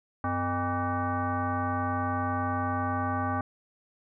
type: tone with frequency modulation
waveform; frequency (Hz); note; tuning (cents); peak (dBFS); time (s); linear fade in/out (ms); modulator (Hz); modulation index
sine; 450; A4; +39; -26; 0.24-3.41; 2; 354; 2.6
effects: none